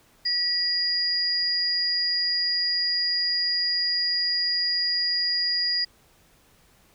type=tone pair together; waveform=sine; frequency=1932 / 4863 Hz; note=B6 / D#8; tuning=-39 / -40 cents; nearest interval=octave + major third; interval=1599 cents; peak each=-32 / -22 dBFS; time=0.25-5.85 s; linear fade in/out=10 ms; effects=pink hiss -59 dBFS RMS until 6.94 s